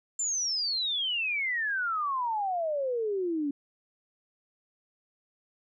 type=exponential sweep; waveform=sine; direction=down; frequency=7340 to 276.9 Hz; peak=-27 dBFS; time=0.19-3.51 s; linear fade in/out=5 ms; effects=none